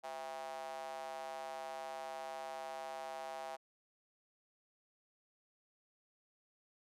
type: tone with high-pass filter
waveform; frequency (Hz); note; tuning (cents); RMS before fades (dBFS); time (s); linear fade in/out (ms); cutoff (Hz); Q
square; 73; D2; -10; -45; 0.03-3.57; 20; 730; 6.1
effects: low-pass 11000 Hz 12 dB/octave